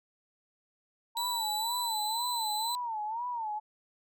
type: tone with vibrato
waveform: sine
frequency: 911 Hz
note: A#5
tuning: 40 cents flat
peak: -32 dBFS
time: 1.15-3.6 s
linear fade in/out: 20 ms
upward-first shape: sine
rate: 2 Hz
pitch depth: 140 cents each way
type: tone with pitch glide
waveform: sawtooth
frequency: 3951 to 4011 Hz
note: B7 to B7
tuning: 0 to +26 cents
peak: -30 dBFS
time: 1.17-2.75 s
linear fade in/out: 0 ms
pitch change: +26 cents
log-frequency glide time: 1.51-2.07 s
effects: none